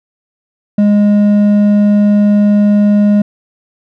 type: tone with hard clipping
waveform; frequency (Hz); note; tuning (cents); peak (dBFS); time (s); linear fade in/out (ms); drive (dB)
sine; 206.2; G#3; -12; -7; 0.78-3.22; 5; 5
effects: none